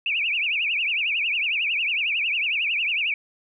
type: tone with vibrato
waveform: sine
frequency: 2549 Hz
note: D#7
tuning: 41 cents sharp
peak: -21 dBFS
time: 0.06-3.14 s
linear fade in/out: 2 ms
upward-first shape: triangle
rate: 11 Hz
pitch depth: 240 cents each way
effects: none